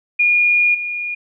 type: tone with level steps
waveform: sine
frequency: 2432 Hz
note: D#7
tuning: 40 cents flat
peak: -11 / -21 dBFS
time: 0.19-1.15 s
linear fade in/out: 10 ms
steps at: 0.74 s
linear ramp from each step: 10 ms
effects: none